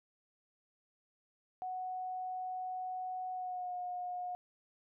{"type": "tone with pitch glide", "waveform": "sine", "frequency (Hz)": [740, 720.2], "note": ["F#5", "F#5"], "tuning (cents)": [0, -47], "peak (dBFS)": -37, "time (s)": [1.62, 4.35], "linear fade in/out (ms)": 0, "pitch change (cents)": -47, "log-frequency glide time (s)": [3.32, 3.75], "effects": []}